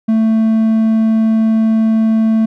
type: tone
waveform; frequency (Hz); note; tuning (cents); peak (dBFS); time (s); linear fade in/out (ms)
triangle; 221.8; A3; +14; -7; 0.08-2.46; 10
effects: none

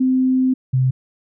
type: tone pair in turn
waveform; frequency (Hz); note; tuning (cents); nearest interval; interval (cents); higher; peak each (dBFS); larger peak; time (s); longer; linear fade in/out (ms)
sine; 258.5 / 129.62; C4 / C3; -21 / -16; octave; 1195; first; -13; neither; 0-0.54 / 0.73-0.91; first; 10
effects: none

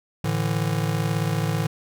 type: chord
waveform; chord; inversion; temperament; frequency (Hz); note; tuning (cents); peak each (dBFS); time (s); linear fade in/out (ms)
square; A suspended fourth; none; just; 110 / 146.67 / 165; A2 / D3 / E3; 0 / -2 / +2; -27; 0.24-1.67; 5
effects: none

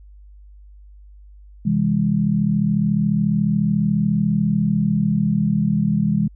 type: chord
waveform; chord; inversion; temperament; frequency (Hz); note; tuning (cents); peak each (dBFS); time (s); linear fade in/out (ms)
sine; C augmented; none; equal with one note detuned; 130.81 / 164.81 / 205; C3 / E3 / G#3; 0 / 0 / -22; -24 / -20 / -18; 1.65-6.28; 10
effects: added 50 Hz sine -41 dBFS peak until 6.35 s

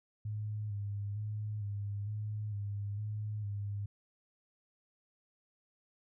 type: tone with vibrato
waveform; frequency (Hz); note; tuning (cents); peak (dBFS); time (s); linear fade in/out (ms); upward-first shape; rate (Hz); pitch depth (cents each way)
sine; 103.8; G#2; 0; -35; 0.25-3.86; 5; square; 1.1; 37
effects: none

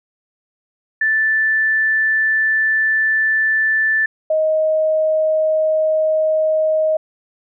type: tone pair in turn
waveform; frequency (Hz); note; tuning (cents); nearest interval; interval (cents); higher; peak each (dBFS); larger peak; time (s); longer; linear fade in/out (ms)
sine; 1760 / 626.9; A6 / D#5; 0 / +13; octave + tritone; 1787; first; -13 / -13; neither; 1.01-4.06 / 4.3-6.97; first; 5
effects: none

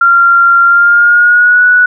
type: tone with pitch glide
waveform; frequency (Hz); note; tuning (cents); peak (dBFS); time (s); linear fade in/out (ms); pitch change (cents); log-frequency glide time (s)
sine; 1383 to 1473.7; F6 to F#6; -17 to -7; -3; 0.01-1.86; 5; +110; 0.65-1.64
effects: none

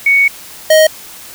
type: tone pair in turn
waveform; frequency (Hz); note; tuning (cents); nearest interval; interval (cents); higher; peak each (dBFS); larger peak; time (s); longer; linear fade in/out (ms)
sine / square; 2227 / 626.7; C#7 / D#5; +7 / +12; octave + minor seventh; 2195; first; -6 / -5; second; 0.06-0.28 / 0.7-0.87; first; 5
effects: white hiss -33 dBFS RMS until 1.34 s

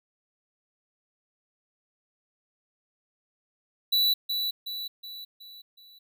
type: tone with echo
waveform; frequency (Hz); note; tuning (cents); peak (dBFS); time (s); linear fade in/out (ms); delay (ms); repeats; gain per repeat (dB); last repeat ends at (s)
square; 3951; B7; 0; -21; 3.92-4.14; 10; 370; 5; -6; 5.99
effects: none

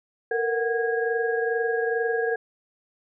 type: tone cluster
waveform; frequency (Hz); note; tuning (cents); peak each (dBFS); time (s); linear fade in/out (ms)
sine; 457.8 / 480.1 / 738 / 1642; A#4 / B4 / F#5 / G#6; -31 / -49 / -5 / -20; -24 / -31 / -32 / -29; 0.31-2.36; 5
effects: none

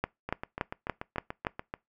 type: two click trains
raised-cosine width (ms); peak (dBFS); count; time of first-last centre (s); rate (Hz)
0.5; -13 / -20; 6 / 11; 0.04-1.469 / 0.29-1.739; 3.5 / 6.9
effects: noise-tail reverb RT60 0.2 s tail -23 dB re dry

